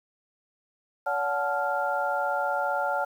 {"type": "tone cluster", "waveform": "sine", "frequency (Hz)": [570, 734, 869, 1392], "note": ["C#5", "F#5", "A5", "F6"], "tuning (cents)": [48, -14, -22, -6], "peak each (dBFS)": -30, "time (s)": [1.06, 3.05], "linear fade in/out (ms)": 10, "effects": ["9-bit"]}